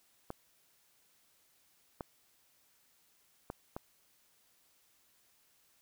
clicks, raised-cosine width 1 ms, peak -25 dBFS, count 4, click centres 0.304 / 2.008 / 3.501 / 3.765 s, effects white hiss -70 dBFS RMS until 5.81 s

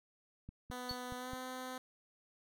click train, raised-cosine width 5 ms, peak -35 dBFS, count 5, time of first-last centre 0.49-1.334 s, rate 4.74 Hz
10% pulse tone with pitch glide, 249 to 256 Hz, B3 to C4, +14 to -38 cents, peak -34 dBFS, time 0.71-1.78 s, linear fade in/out 2 ms, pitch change +48 cents, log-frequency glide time 1.17-1.32 s
triangle tone with exponential decay, 4435 Hz, C#8, in tune, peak -34 dBFS, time 0.89-1.01 s, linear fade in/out 5 ms, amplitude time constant 25 ms
effects none

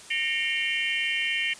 sine tone cluster, 1842 / 2169 / 2365 / 2779 / 3074 Hz, A#6 / C#7 / D7 / F7 / G7, -21 / -38 / +12 / -9 / -35 cents, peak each -31 dBFS, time 0.1-1.54 s, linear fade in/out 10 ms, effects white hiss -46 dBFS RMS until 1.59 s + resampled to 22050 Hz

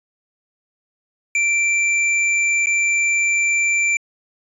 square tone with dropouts, 2349 Hz, D7, in tune, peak -16 dBFS, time 1.35-3.97 s, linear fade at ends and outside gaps 2 ms, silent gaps 2.659-2.669 s, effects resampled to 22050 Hz

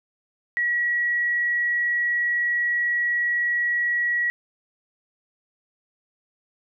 sine tone, 1921 Hz, B6, 48 cents flat, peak -20 dBFS, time 0.57-4.3 s, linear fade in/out 0 ms, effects none

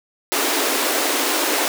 pink high-pass noise, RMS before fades -20 dBFS, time 0.32-1.68 s, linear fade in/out 0 ms, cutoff 260 Hz, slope 96 dB/octave, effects none

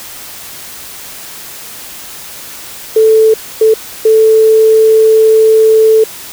sine tone bursts at uneven times, 440 Hz, A4, in tune, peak -3 dBFS, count 3, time 2.96-3.34 / 3.61-3.74 / 4.05-6.04 s, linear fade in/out 5 ms, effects white hiss -28 dBFS RMS until 6.32 s

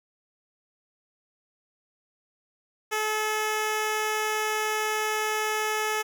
10% pulse tone, 430.3 Hz, A4, 39 cents flat, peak -17 dBFS, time 2.91-6.03 s, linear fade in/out 20 ms, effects none

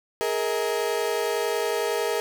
35% pulse chord, Ab suspended second, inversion none, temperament equal with one note detuned, 415.3 / 466.2 / 636.8 Hz, Ab4 / Bb4 / Eb5, 0 / 0 / +40 cents, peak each -26 / -25 / -29 dBFS, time 0.21-2.2 s, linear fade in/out 0 ms, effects none

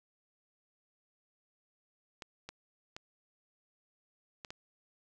clicks, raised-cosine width 0.2 ms, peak -26 dBFS, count 5, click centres 2.222 / 2.49 / 2.965 / 4.448 / 4.505 s, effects none

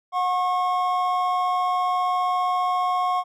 triangle tone pair together, 727.8 / 1087 Hz, F#5 / C#6, -29 / -34 cents, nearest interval perfect fifth, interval 695 cents, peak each -21 dBFS, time 0.12-3.24 s, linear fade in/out 50 ms, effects none

